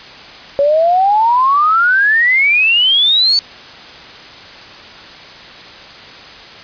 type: exponential sweep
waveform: sine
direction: up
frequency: 554 to 4544 Hz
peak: -8 dBFS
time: 0.59-3.39 s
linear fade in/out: 0 ms
effects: white hiss -34 dBFS RMS until 6.63 s + resampled to 11025 Hz